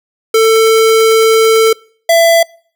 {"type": "tone pair in turn", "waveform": "square", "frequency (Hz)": [445.5, 668.7], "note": ["A4", "E5"], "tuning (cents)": [22, 25], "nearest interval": "perfect fifth", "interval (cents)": 703, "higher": "second", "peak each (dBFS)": -6, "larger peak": "neither", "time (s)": [[0.34, 1.73], [2.09, 2.43]], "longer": "first", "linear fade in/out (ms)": 5, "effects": ["noise-tail reverb RT60 0.5 s tail -25 dB re dry"]}